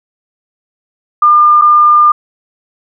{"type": "tone with dropouts", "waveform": "sine", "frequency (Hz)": 1203, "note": "D6", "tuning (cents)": 41, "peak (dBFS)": -3, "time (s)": [1.22, 2.12], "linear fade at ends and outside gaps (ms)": 5, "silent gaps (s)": [1.614, 1.619], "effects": []}